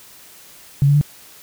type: tone with pitch steps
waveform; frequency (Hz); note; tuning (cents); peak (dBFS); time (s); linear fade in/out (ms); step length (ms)
sine; 139.9 / 143.34 / 146.86; C#3 / D3 / D3; +16 / -42 / 0; -10; 0.82-1.012; 0; 64
effects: white hiss -44 dBFS RMS until 1.42 s